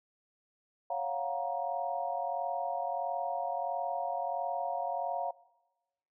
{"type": "chord", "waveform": "sine", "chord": "Gb major seventh", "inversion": "second", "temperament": "equal with one note detuned", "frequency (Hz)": [554.4, 698.5, 740, 941.5], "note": ["Db5", "F5", "Gb5", "Bb5"], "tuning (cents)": [0, 0, 0, 17], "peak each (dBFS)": [-39, -34, -38, -38], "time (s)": [0.9, 5.31], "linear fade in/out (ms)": 5, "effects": ["noise-tail reverb RT60 1.0 s tail -20 dB re dry"]}